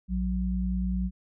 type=tone pair together; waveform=sine; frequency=58.27 / 185 Hz; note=A#1 / F#3; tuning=0 / 0 cents; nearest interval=octave + minor sixth; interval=2000 cents; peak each=-28 dBFS; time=0.08-1.11 s; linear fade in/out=50 ms; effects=none